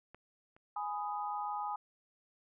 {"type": "clicks", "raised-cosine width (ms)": 0.5, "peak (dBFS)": [-36, -45], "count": 2, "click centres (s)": [0.146, 0.565]}
{"type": "chord", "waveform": "sine", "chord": "G# minor", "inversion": "none", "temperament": "just", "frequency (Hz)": [830.6, 996.7, 1245.9], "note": ["G#5", "B5", "D#6"], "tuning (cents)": [0, 16, 2], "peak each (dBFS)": [-37, -42, -41], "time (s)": [0.76, 1.76], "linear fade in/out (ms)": 5}
{"effects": []}